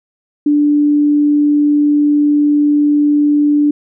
sine tone, 293.7 Hz, D4, in tune, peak -8 dBFS, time 0.46-3.71 s, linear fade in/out 5 ms, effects none

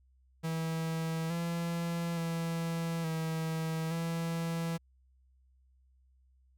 45% pulse tone with pitch steps, 162.4 / 169.2 / 166.1 / 161 / 166.1 Hz, E3 / E3 / E3 / E3 / E3, -26 / +45 / +13 / -41 / +13 cents, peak -32 dBFS, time 0.43-4.78 s, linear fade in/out 20 ms, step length 870 ms, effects added 64 Hz sine -63 dBFS peak until 6.57 s

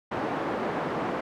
pink band-pass noise, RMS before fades -30 dBFS, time 0.11-1.21 s, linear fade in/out 10 ms, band 250 to 1200 Hz, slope 12 dB/octave, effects none

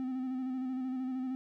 triangle tone with vibrato, 258 Hz, C4, 24 cents flat, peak -31 dBFS, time 0-1.35 s, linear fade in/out 0 ms, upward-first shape square, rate 13 Hz, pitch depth 27 cents each way, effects none

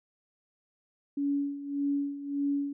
sine tone with tremolo, 283 Hz, C#4, 36 cents sharp, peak -25 dBFS, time 1.17-2.73 s, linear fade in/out 5 ms, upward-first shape sine, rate 1.7 Hz, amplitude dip 75%, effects none

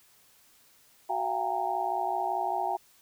sine tone cluster, 371.5 / 686 / 739 / 804 / 922 Hz, F#4 / F5 / F#5 / G5 / A#5, +7 / -31 / -2 / +44 / -19 cents, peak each -38 / -33 / -35 / -31 / -34 dBFS, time 1.09-2.77 s, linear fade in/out 10 ms, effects white hiss -61 dBFS RMS until 3.01 s

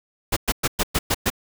pink noise bursts, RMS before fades -20 dBFS, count 7, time 0.32-1.302 s, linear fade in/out 10 ms, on 46 ms, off 110 ms, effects none

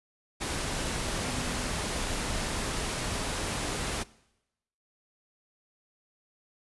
sine tone in noise, 250 Hz, B3, 21 cents sharp, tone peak -40 dBFS, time 1.24-1.7 s, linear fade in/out 20 ms, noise pink, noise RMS -32 dBFS, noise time 0.4-4.04 s, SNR -11 dB, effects noise-tail reverb RT60 0.9 s tail -21 dB re dry + resampled to 24000 Hz

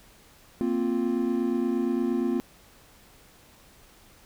triangle chord, Bb suspended second, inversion none, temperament equal, 233.1 / 261.6 / 349.2 Hz, Bb3 / C4 / F4, 0 / 0 / 0 cents, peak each -26 dBFS, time 0.61-2.4 s, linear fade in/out 0 ms, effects pink hiss -55 dBFS RMS until 4.25 s

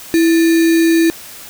sine tone with sample-and-hold, 329.6 Hz, E4, in tune, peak -8 dBFS, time 0.14-1.1 s, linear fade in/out 0 ms, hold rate 2100 Hz, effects white hiss -34 dBFS RMS until 1.49 s

